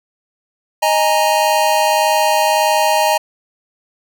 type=chord; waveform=square; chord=D# suspended fourth; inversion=none; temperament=equal; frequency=622.3 / 830.6 / 932.3 Hz; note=D#5 / G#5 / A#5; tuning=0 / 0 / 0 cents; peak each=-17 dBFS; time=0.82-3.18 s; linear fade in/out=10 ms; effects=none